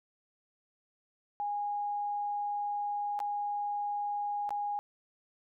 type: tone with dropouts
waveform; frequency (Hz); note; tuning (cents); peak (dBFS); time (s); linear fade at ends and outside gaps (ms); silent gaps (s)
sine; 822; G#5; -18; -31; 1.4-4.79; 0; 3.191-3.202 / 4.492-4.506
effects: none